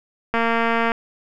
click train, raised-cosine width 0.5 ms, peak -6 dBFS, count 134, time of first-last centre 0.34-0.918 s, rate 230 Hz, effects none

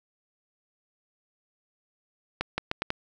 accelerating click train, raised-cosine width 0.3 ms, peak -11 dBFS, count 5, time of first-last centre 2.41-2.904 s, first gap 170 ms, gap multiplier 0.79, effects none

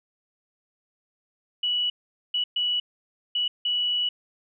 sine tone bursts at uneven times, 2943 Hz, F#7, 10 cents flat, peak -22 dBFS, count 5, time 1.63-1.9 / 2.34-2.44 / 2.56-2.8 / 3.35-3.48 / 3.65-4.09 s, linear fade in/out 5 ms, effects none

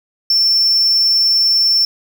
triangle tone, 5390 Hz, E8, 38 cents sharp, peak -9 dBFS, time 0.3-1.85 s, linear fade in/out 2 ms, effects 7-bit

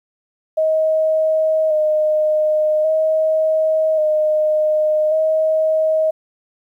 sine tone with vibrato, 623 Hz, D#5, 2 cents sharp, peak -13 dBFS, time 0.57-6.11 s, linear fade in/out 10 ms, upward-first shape square, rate 0.44 Hz, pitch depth 22 cents each way, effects 9-bit

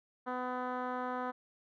10% pulse tone with low-pass filter, 251.2 Hz, B3, 30 cents sharp, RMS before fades -37 dBFS, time 0.26-1.32 s, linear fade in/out 20 ms, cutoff 1300 Hz, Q 1.3, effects none

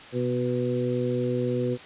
harmonic tone with a mistuned harmonic, 123.47 Hz, B2, in tune, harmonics 1 / 2 / 3 / 4, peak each -29 / -29 / -29 / -29 dBFS, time 0.12-1.78 s, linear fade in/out 50 ms, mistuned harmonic 1, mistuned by +32 cents, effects white hiss -44 dBFS RMS until 1.85 s + resampled to 8000 Hz

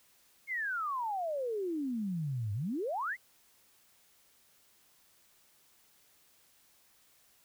sine exponential two-way sweep, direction down then up, 2193 to 98 to 2193 Hz, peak -32 dBFS, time 0.47-3.17 s, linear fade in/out 50 ms, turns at 2.53 s, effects white hiss -66 dBFS RMS until 7.44 s

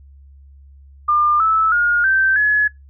sine tone with pitch steps, 1200 / 1308.6 / 1427 / 1556.2 / 1697.1 Hz, D6 / E6 / F6 / G6 / G#6, +37 / -13 / +37 / -13 / +37 cents, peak -12 dBFS, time 1.08-2.68 s, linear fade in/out 10 ms, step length 320 ms, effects noise-tail reverb RT60 0.2 s tail -26 dB re dry + added 69 Hz sine -41 dBFS peak until 2.89 s

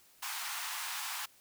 pink high-pass noise, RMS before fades -39 dBFS, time 0.22-1.26 s, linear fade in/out 10 ms, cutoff 830 Hz, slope 48 dB/octave, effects white hiss -63 dBFS RMS until 1.4 s

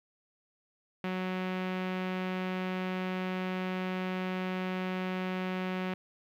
sawtooth tone with low-pass filter, 185 Hz, F#3, in tune, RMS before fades -34 dBFS, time 1.04-5.94 s, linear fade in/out 2 ms, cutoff 2600 Hz, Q 1.7, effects 11-bit

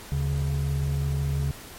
triangle tone pair together, 74.37 / 140 Hz, D2 / C#3, +22 / +18 cents, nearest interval major seventh, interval 1096 cents, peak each -25 / -23 dBFS, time 0.12-1.51 s, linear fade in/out 0 ms, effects pink hiss -43 dBFS RMS until 1.78 s + MP3 64 kbps

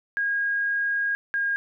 sine tone pair in turn, 1633 / 1623.6 Hz, G#6 / G#6, -30 / -40 cents, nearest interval unison, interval 10 cents, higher first, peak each -22 dBFS, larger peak neither, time 0.17-1.15 / 1.34-1.56 s, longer first, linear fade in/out 0 ms, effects none

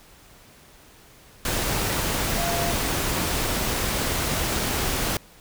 sine tone in noise, 686 Hz, F5, 31 cents flat, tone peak -27 dBFS, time 2.38-2.72 s, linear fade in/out 2 ms, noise pink, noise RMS -25 dBFS, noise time 1.45-5.17 s, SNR -5 dB, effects pink hiss -51 dBFS RMS until 5.4 s

